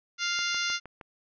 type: harmonic tone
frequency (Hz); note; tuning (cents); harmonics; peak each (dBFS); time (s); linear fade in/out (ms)
698.5; F5; 0; 2 / 3 / 4 / 5 / 6 / 7 / 8 / 9; -32 / -34 / -35 / -36 / -37 / -37 / -38 / -39; 0.18-0.8; 50
type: click train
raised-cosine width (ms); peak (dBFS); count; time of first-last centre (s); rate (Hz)
0.5; -28; 5; 0.39-1.012; 6.43
effects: none